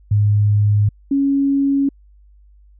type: tone pair in turn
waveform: sine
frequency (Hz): 103.83 / 277.2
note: G#2 / C#4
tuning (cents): 0 / 0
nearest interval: octave + perfect fourth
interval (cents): 1700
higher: second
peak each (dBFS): -11 / -13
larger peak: first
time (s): 0.11-0.89 / 1.11-1.89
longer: neither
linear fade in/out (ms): 5
effects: added 50 Hz sine -45 dBFS peak until 2.79 s